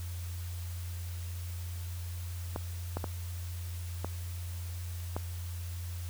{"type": "clicks", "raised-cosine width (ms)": 1, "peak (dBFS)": -20, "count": 5, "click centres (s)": [2.561, 2.97, 3.042, 4.046, 5.165], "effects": ["added 87 Hz sine -36 dBFS peak until 6.09 s", "white hiss -50 dBFS RMS until 6.09 s"]}